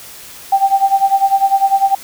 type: tone with tremolo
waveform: sine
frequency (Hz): 784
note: G5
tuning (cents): 0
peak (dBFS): -6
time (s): 0.52-1.95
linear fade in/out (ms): 5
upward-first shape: sine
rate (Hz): 10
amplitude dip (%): 85
effects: white hiss -35 dBFS RMS until 2.03 s